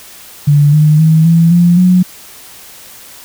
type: tone with pitch steps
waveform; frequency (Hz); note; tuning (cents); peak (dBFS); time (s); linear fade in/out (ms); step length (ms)
sine; 145.5 / 152.12 / 159.04 / 166.27 / 173.83 / 181.74; D3 / D#3 / D#3 / E3 / F3 / F#3; -16 / -39 / +38 / +15 / -8 / -31; -4; 0.47-2.03; 10; 260
effects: white hiss -35 dBFS RMS until 3.24 s